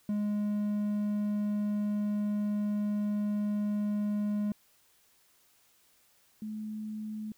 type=tone pair in turn; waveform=triangle / sine; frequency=207.7 / 214.8 Hz; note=G#3 / A3; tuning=0 / -41 cents; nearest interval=minor second; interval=59 cents; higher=second; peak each=-26 / -35 dBFS; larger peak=first; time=0.09-4.52 / 6.42-7.32 s; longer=first; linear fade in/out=2 ms; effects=white hiss -66 dBFS RMS until 7.37 s